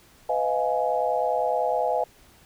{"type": "chord", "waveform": "sine", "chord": "F half-diminished seventh", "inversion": "second", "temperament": "just", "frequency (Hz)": [502.9, 628.6, 698.5, 838.1], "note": ["Cb5", "Eb5", "F5", "Ab5"], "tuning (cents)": [31, 18, 0, 16], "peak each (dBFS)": -27, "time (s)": [0.29, 2.04], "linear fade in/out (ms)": 5, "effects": ["pink hiss -55 dBFS RMS until 2.45 s"]}